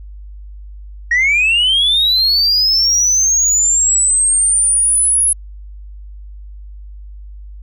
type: linear sweep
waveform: sine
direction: up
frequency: 1864.7 to 10650 Hz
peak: -8 dBFS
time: 1.11-5.33 s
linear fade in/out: 5 ms
effects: tanh soft clip ceiling -8 dBFS + added 50 Hz sine -30 dBFS peak until 7.62 s